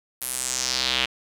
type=tone with band-pass filter sweep; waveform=square; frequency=63.8 Hz; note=C2; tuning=43 cents flat; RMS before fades=-26 dBFS; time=0.21-1.06 s; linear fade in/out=10 ms; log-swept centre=12000 to 2900 Hz; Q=2.8; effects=none